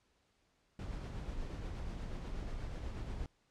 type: noise with tremolo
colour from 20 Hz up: brown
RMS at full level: -40 dBFS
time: 0.79-3.26 s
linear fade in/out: 2 ms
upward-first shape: triangle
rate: 8.3 Hz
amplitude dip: 35%
effects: pink hiss -75 dBFS RMS until 3.5 s + low-pass 7000 Hz 12 dB/octave